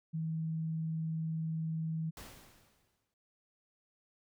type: tone with vibrato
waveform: sine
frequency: 160.8 Hz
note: E3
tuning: 43 cents flat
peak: -33 dBFS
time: 0.13-2.11 s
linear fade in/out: 20 ms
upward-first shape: triangle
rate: 20 Hz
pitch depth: 24 cents each way
type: noise with exponential decay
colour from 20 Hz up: pink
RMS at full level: -47 dBFS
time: 2.17-3.14 s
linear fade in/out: 2 ms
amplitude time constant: 210 ms
effects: none